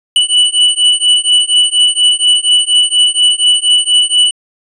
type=beating tone pair; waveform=square; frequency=2960 / 2964.2 Hz; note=F#7 / F#7; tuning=0 / +2 cents; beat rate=4.2 Hz; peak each=-11 dBFS; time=0.16-4.31 s; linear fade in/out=2 ms; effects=resampled to 24000 Hz

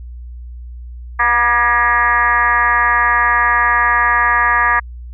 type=tone with frequency modulation; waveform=sine; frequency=1430 Hz; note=F6; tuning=41 cents sharp; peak=-10 dBFS; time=1.19-4.8 s; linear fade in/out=10 ms; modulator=235 Hz; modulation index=2.3; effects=added 60 Hz sine -28 dBFS peak until 5.13 s

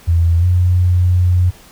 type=tone with pitch glide; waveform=sine; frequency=84.2 to 89.72 Hz; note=E2 to F2; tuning=+37 to +47 cents; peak=-9 dBFS; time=0.07-1.51 s; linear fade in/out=20 ms; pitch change=+110 cents; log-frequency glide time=0.39-0.45 s; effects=pink hiss -43 dBFS RMS until 1.71 s

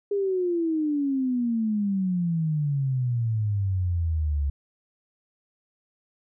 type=exponential sweep; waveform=sine; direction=down; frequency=409.9 to 69.3 Hz; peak=-22 dBFS; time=0.11-4.5 s; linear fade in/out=5 ms; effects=none

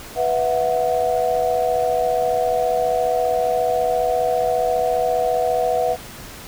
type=chord; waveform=sine; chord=B suspended fourth; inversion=none; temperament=equal with one note detuned; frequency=493.9 / 659.3 / 734 Hz; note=B4 / E5 / F#5; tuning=0 / 0 / -14 cents; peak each=-21 dBFS; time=0.15-5.97 s; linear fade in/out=50 ms; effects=pink hiss -37 dBFS RMS until 6.47 s

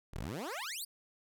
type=exponential sweep; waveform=15% pulse; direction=up; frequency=30.16 to 5060 Hz; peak=-32 dBFS; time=0.13-0.85 s; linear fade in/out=10 ms; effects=none

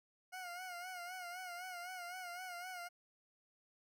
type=tone with vibrato; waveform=20% pulse; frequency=720 Hz; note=F#5; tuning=47 cents flat; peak=-40 dBFS; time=0.32-2.89 s; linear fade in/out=20 ms; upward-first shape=sine; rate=3.9 Hz; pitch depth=65 cents each way; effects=none

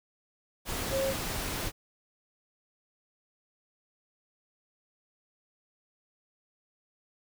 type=tone in noise; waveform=sine; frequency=539 Hz; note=C#5; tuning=49 cents flat; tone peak=-27 dBFS; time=0.9-1.14 s; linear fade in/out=50 ms; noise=pink; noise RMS=-34 dBFS; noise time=0.65-1.72 s; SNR=+4 dB; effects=none

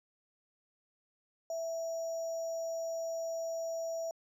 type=tone with sample-and-hold; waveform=sine; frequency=659.3 Hz; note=E5; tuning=in tune; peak=-34 dBFS; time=1.5-4.11 s; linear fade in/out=2 ms; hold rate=6300 Hz; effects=low-pass 10000 Hz 12 dB/octave

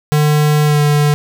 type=tone with pitch glide; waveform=square; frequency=150 to 147.51 Hz; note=D3 to D3; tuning=+37 to +8 cents; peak=-10 dBFS; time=0.12-1.14 s; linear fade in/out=0 ms; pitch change=-29 cents; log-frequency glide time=0.64-0.81 s; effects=none

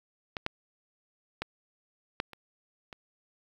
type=clicks; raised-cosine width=0.3 ms; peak=-18 / -13 / -16 / -13 / -29 / -27 dBFS; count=6; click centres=0.368 / 0.464 / 1.42 / 2.201 / 2.333 / 2.928 s; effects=8-bit

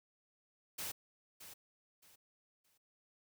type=noise with echo; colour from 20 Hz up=white; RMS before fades=-42 dBFS; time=0.78-0.92 s; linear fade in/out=10 ms; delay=620 ms; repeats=3; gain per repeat=-11 dB; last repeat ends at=2.78 s; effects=none

